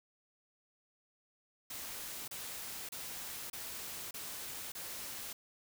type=noise bursts; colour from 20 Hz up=white; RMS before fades=-44 dBFS; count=6; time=1.7-5.33 s; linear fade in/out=5 ms; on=580 ms; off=30 ms; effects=none